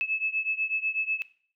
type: beating tone pair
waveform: sine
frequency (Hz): 2600 / 2608.1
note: E7 / E7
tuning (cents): -24 / -19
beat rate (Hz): 8.1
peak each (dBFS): -28 / -30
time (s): 0.01-1.22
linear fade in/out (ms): 0
effects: noise-tail reverb RT60 0.5 s tail -18 dB re dry